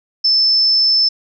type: tone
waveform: sine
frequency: 5274 Hz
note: E8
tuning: in tune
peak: -10 dBFS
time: 0.24-1.09 s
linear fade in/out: 10 ms
effects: none